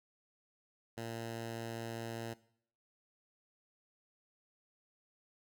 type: tone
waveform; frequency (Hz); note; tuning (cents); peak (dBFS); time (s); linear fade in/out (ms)
10% pulse; 115; A#2; -23; -32; 0.97-2.34; 10
effects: noise-tail reverb RT60 0.6 s tail -18 dB re dry